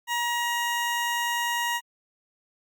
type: tone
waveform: 20% pulse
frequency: 950 Hz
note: A#5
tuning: 33 cents sharp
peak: -20 dBFS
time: 0.07-1.81 s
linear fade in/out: 50 ms
effects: Opus 48 kbps